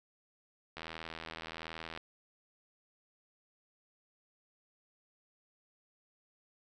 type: click train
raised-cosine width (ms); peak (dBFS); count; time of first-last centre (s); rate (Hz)
0.3; -26; 99; 0.77-1.975; 81.3
effects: none